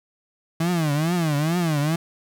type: tone with vibrato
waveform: 35% pulse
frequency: 160 Hz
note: D#3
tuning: 49 cents sharp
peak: -18 dBFS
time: 0.6-1.96 s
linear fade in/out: 5 ms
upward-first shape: triangle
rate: 2.3 Hz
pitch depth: 220 cents each way
effects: none